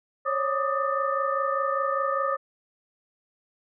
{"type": "tone cluster", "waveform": "sine", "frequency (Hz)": [544, 569, 1180, 1245, 1787], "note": ["C#5", "C#5", "D6", "D#6", "A6"], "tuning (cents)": [-33, 45, 8, 1, 26], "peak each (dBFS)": [-28, -35, -30, -27, -36], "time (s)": [0.25, 2.37], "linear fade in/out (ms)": 20, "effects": []}